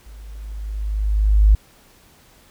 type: tone with level ramp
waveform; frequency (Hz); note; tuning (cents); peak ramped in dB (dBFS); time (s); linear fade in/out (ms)
sine; 51.91; G#1; 0; -37 to -7; 0.06-1.55; 5
effects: pink hiss -52 dBFS RMS until 2.5 s